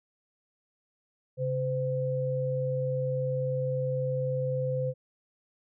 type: tone pair together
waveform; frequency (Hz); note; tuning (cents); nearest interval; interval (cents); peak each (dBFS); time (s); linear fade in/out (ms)
sine; 135.61 / 512; C#3 / C5; -38 / -38; octave + major seventh; 2300; -30 / -29; 1.37-4.94; 50
effects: none